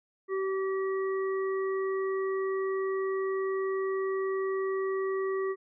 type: harmonic tone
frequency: 384.2 Hz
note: G4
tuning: 35 cents flat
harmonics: 1 / 3 / 5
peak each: -28 / -38 / -42 dBFS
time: 0.28-5.56 s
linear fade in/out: 50 ms
effects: none